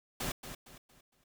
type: noise with echo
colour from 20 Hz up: pink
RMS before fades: -36 dBFS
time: 0.2-0.32 s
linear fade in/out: 5 ms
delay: 230 ms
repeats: 4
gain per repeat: -9 dB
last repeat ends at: 1.24 s
effects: none